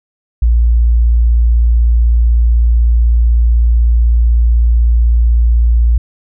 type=tone; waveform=sine; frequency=58 Hz; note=A#1; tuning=8 cents flat; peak=-6 dBFS; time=0.42-5.98 s; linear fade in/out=5 ms; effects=none